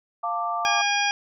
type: chord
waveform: sine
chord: D minor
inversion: first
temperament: equal with one note detuned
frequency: 698.5 / 892.8 / 1174.7 Hz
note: F5 / A5 / D6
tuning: 0 / +25 / 0 cents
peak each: -28 / -31 / -27 dBFS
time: 0.23-0.82 s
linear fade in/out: 10 ms
type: harmonic tone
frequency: 814 Hz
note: G#5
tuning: 35 cents flat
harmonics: 1 / 2 / 3 / 4 / 6 / 7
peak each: -25 / -27 / -26 / -29 / -32 / -32 dBFS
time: 0.65-1.11 s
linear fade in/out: 0 ms
effects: none